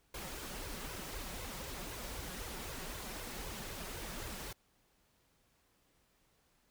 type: noise with flanger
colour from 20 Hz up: pink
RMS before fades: -44 dBFS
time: 0.14-4.53 s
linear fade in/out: 5 ms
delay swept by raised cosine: 1.9 to 5.5 ms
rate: 3.9 Hz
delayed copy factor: +0.75
effects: pink hiss -73 dBFS RMS until 6.7 s